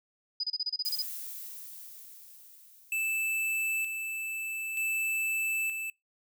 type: tone bursts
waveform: sine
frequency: 4968 Hz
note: D#8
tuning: 3 cents flat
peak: -28 dBFS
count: 10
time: 0.4-1.021 s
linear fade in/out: 5 ms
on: 36 ms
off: 29 ms
type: noise with exponential decay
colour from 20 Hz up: violet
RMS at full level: -36 dBFS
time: 0.85-4.58 s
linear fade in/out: 0 ms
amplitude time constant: 810 ms
type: tone with tremolo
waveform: square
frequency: 2637 Hz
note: E7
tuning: in tune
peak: -29 dBFS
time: 2.92-5.9 s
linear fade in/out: 2 ms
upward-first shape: square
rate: 0.54 Hz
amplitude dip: 45%
effects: noise-tail reverb RT60 0.2 s tail -25 dB re dry